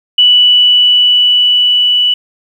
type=tone with level ramp; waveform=sine; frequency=2960 Hz; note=F#7; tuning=in tune; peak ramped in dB=-3 to -7 dBFS; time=0.18-2.14 s; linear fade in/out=5 ms; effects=7-bit